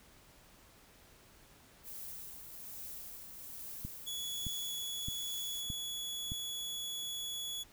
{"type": "noise with tremolo", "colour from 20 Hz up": "violet", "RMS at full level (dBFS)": -45, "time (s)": [1.83, 5.65], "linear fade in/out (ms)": 50, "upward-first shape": "triangle", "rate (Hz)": 1.2, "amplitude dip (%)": 50}
{"type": "click train", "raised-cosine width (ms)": 5, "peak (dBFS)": -28, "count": 5, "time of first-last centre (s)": [3.85, 6.319], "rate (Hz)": 1.62}
{"type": "tone", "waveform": "sawtooth", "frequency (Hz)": 3388, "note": "G#7", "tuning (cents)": 34, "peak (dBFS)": -35, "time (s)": [4.06, 7.64], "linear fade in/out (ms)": 20}
{"effects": ["pink hiss -61 dBFS RMS until 7.72 s"]}